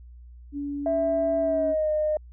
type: tone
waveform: sine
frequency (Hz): 285.4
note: D4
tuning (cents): -49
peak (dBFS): -28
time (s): 0.52-1.75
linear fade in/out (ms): 50
type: tone with pitch glide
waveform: sine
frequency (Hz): 659.3 to 611.6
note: E5 to D#5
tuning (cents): 0 to -30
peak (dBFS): -21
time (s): 0.86-2.17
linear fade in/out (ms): 2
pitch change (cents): -130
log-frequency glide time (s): 1.39-1.91
effects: tanh soft clip ceiling -14 dBFS + added 60 Hz sine -43 dBFS peak until 2.32 s